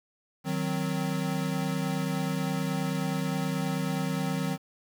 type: chord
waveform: square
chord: C diminished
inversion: first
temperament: equal with one note detuned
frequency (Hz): 155.56 / 185 / 260.4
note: Eb3 / Gb3 / C4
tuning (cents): 0 / 0 / -8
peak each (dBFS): -32 / -32 / -34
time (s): 0.44-4.58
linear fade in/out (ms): 50
effects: 9-bit